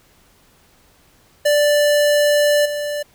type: tone with level steps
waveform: square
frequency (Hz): 587.3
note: D5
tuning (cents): 0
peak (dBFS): -13 / -22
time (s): 1.45-3.03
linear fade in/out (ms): 10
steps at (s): 2.65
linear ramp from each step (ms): 10
effects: pink hiss -54 dBFS RMS until 3.14 s